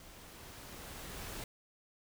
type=noise with level ramp; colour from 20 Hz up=pink; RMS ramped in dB=-55 to -43 dBFS; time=0-1.44 s; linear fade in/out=2 ms; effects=none